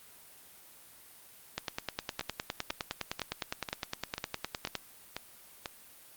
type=two click trains; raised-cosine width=0.2 ms; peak=-15 / -18 dBFS; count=32 / 8; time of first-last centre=1.58-4.753 / 2.21-5.658 s; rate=9.77 / 2.03 Hz; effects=white hiss -55 dBFS RMS until 6.16 s + Opus 32 kbps